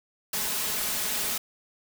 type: noise with comb filter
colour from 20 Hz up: white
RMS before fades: -29 dBFS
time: 0.33-1.38 s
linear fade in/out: 5 ms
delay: 4.7 ms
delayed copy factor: +0.55
effects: none